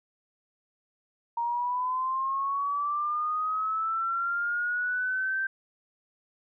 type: linear sweep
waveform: sine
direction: up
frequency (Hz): 932.3 to 1568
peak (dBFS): -26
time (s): 1.37-5.47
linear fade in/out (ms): 5
effects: none